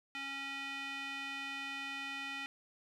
square tone with band-pass filter, 275 Hz, C#4, 14 cents flat, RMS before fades -42 dBFS, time 0.15-2.46 s, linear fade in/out 0 ms, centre 2400 Hz, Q 2.6, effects none

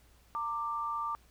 sine tone pair together, 915 / 1180 Hz, A#5 / D6, -32 / +8 cents, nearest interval major third, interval 440 cents, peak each -38 / -33 dBFS, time 0.35-1.15 s, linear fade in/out 0 ms, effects added 60 Hz sine -62 dBFS peak until 1.3 s + pink hiss -65 dBFS RMS until 1.3 s

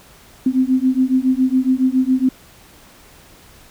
sine beating tone pair, 255.5 / 262.7 Hz, C4 / C4, -41 / +7 cents, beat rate 7.2 Hz, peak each -16 dBFS, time 0.46-2.29 s, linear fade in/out 5 ms, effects pink hiss -46 dBFS RMS until 3.7 s

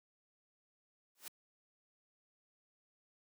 white noise with exponential growth, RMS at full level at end -42 dBFS, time 1.15-1.28 s, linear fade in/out 2 ms, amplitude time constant 27 ms, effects high-pass 200 Hz 12 dB/octave

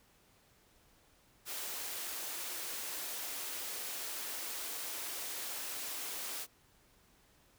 white high-pass noise, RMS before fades -41 dBFS, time 1.45-6.47 s, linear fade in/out 50 ms, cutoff 280 Hz, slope 24 dB/octave, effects pink hiss -67 dBFS RMS until 7.58 s

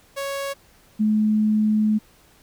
sawtooth / sine tone pair in turn, 554.4 / 214.2 Hz, C#5 / A3, 0 / -46 cents, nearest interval octave + major third, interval 1646 cents, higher first, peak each -22 / -16 dBFS, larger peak second, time 0.16-0.54 / 0.99-1.99 s, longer second, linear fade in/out 20 ms, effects pink hiss -55 dBFS RMS until 2.42 s

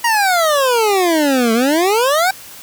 25% pulse exponential two-way sweep, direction down then up, 960 to 220 to 786 Hz, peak -8 dBFS, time 0.04-2.31 s, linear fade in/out 5 ms, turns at 1.53 s, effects white hiss -36 dBFS RMS until 2.62 s

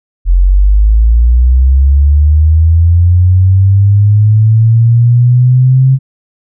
sine linear sweep, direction up, 42.92 to 133.8 Hz, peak -3 dBFS, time 0.25-5.99 s, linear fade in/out 50 ms, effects none

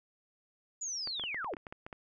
sine linear sweep, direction down, 6990 to 229.8 Hz, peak -35 dBFS, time 0.81-1.55 s, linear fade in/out 10 ms
clicks, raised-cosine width 0.5 ms, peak -28 dBFS, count 11, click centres 1.074 / 1.197 / 1.238 / 1.345 / 1.445 / 1.537 / 1.568 / 1.668 / 1.725 / 1.865 / 1.928 s
effects none

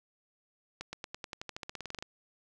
accelerating click train, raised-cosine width 0.2 ms, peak -22 dBFS, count 18, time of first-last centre 0.81-2.025 s, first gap 120 ms, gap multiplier 0.93, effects none

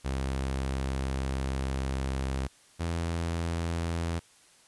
sawtooth tone pair in turn, 66.6 / 83.91 Hz, C2 / E2, +31 / +31 cents, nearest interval major third, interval 400 cents, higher second, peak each -25 / -25 dBFS, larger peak neither, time 0.04-2.48 / 2.79-4.2 s, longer first, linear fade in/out 20 ms, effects white hiss -59 dBFS RMS until 4.67 s + resampled to 24000 Hz

